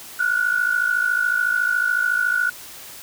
sine tone pair together, 1426.1 / 1480 Hz, F6 / F#6, +36 / 0 cents, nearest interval minor second, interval 64 cents, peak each -22 / -19 dBFS, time 0.19-2.5 s, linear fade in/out 10 ms, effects white hiss -39 dBFS RMS until 3.02 s

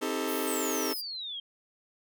sawtooth chord, A half-diminished seventh, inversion first, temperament just, 264 / 316.8 / 396 / 440 Hz, C4 / Eb4 / G4 / A4, +16 / +31 / +18 / 0 cents, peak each -31 dBFS, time 0.01-0.94 s, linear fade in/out 20 ms
pink high-pass noise, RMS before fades -39 dBFS, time 0.27-1.02 s, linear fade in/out 20 ms, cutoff 10000 Hz, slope 48 dB/octave
sine exponential sweep, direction down, 8510 to 3177 Hz, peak -35 dBFS, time 0.47-1.4 s, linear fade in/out 5 ms
effects none

